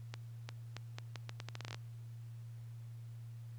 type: accelerating click train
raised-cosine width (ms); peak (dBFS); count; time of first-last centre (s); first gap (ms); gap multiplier
0.2; -26; 15; 0.14-1.745; 350; 0.79
effects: added 116 Hz sine -46 dBFS peak until 3.58 s + pink hiss -69 dBFS RMS until 3.58 s